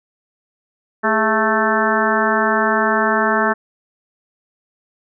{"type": "harmonic tone with a mistuned harmonic", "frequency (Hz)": 220, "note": "A3", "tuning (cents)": 0, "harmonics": [1, 2, 3, 4, 5, 6, 7, 8], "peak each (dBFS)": [-22, -22, -22, -22, -22, -22, -22, -22], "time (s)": [1.03, 3.54], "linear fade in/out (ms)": 20, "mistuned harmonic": 2, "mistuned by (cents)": -91, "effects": []}